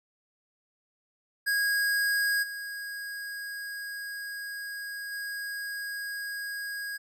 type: tone with level steps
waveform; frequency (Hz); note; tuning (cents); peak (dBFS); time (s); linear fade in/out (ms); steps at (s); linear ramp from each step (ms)
square; 1643; G#6; -19; -25 / -36 / -34; 1.46-6.98; 20; 2.42 / 5.11; 20
effects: none